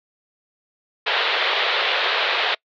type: band-pass noise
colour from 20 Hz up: white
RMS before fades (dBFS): -21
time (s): 1.06-2.55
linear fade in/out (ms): 10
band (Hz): 400 to 3900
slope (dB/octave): 48
effects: noise-tail reverb RT60 0.1 s tail -26 dB re dry